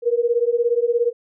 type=beating tone pair; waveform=sine; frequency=466.2 / 483.2 Hz; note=A#4 / B4; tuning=0 / -38 cents; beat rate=17 Hz; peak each=-19 dBFS; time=0.02-1.13 s; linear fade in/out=50 ms; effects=none